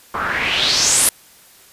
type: noise with low-pass filter sweep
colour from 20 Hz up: white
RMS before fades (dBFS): -17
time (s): 0.14-1.09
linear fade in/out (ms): 2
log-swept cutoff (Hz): 1100 to 11000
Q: 4
effects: white hiss -47 dBFS RMS until 1.72 s + resampled to 32000 Hz